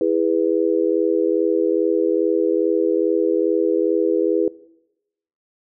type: chord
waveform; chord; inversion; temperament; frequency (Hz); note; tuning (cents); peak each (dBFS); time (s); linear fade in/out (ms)
sine; E major; none; just; 329.6 / 412 / 494.4; E4 / G#4 / B4; 0 / -14 / +2; -20; 0.01-4.48; 2
effects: noise-tail reverb RT60 0.9 s tail -21 dB re dry